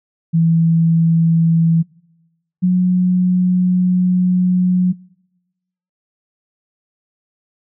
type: tone pair in turn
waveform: sine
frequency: 164.9 / 181.56 Hz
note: E3 / F#3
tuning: +1 / -32 cents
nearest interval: major second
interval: 167 cents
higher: second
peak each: -10 dBFS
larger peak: neither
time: 0.33-1.83 / 2.62-4.93 s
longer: second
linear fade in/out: 20 ms
effects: noise-tail reverb RT60 1.0 s tail -24 dB re dry